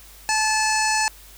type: harmonic tone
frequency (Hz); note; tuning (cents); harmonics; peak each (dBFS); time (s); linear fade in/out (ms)
868; A5; -24; 1 / 2 / 3 / 5 / 6 / 7 / 8 / 9 / 10; -22 / -25 / -27 / -29 / -30 / -30 / -31 / -32 / -32; 0.29-1.08; 0
effects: added 50 Hz sine -47 dBFS peak until 1.37 s + white hiss -47 dBFS RMS until 1.37 s